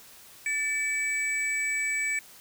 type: tone cluster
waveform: sine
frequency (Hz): 1772 / 2295 / 7910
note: A6 / D7 / B8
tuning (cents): +12 / -40 / +2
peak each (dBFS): -34 / -27 / -34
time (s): 0.46-2.19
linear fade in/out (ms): 2
effects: white hiss -51 dBFS RMS until 2.4 s